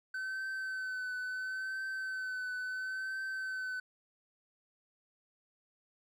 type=tone with vibrato; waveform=triangle; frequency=1524 Hz; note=G6; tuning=49 cents flat; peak=-34 dBFS; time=0.14-3.8 s; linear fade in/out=5 ms; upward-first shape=triangle; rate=0.73 Hz; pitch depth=29 cents each way; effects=none